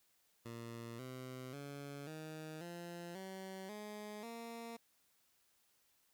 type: tone with pitch steps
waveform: 15% pulse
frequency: 116.54 / 128.56 / 141.83 / 156.46 / 172.61 / 190.42 / 210.1 / 231.7 Hz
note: A#2 / C3 / C#3 / D#3 / F3 / G3 / G#3 / A#3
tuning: 0 / -30 / +40 / +10 / -20 / -50 / +20 / -10 cents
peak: -40 dBFS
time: 0.45-4.77 s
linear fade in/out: 10 ms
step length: 540 ms
effects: white hiss -75 dBFS RMS until 6.13 s